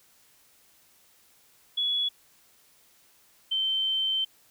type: tone pair in turn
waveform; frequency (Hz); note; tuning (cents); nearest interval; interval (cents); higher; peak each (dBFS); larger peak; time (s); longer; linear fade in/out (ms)
sine; 3386 / 3102; G#7 / G7; +33 / -19; major second; 152; first; -24; neither; 1.77-2.09 / 3.51-4.25; second; 10
effects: white hiss -61 dBFS RMS until 4.5 s